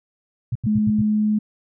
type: tone bursts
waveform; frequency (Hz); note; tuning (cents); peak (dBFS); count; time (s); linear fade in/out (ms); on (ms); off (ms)
sine; 120; B2; -49; -19; 5; 0.52-1.018; 5; 34; 82
type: tone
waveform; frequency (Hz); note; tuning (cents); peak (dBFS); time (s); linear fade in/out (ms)
sine; 212.6; G#3; +41; -16; 0.66-1.39; 10
effects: none